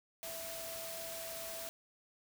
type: tone in noise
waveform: sine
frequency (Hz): 660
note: E5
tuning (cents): +2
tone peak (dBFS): -46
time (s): 0.23-1.69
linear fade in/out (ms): 0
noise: white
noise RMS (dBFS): -45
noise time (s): 0.23-1.69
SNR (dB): -4
effects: none